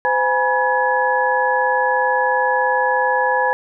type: tone cluster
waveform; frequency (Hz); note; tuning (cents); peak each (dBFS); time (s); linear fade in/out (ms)
sine; 512 / 830 / 970 / 1693; C5 / G#5 / B5 / G#6; -38 / -1 / -31 / +33; -20; 0.05-3.53; 0
effects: none